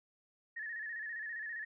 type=tone with vibrato; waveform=sine; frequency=1794 Hz; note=A6; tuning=33 cents sharp; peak=-39 dBFS; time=0.56-1.65 s; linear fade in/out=10 ms; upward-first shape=square; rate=15 Hz; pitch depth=65 cents each way; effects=none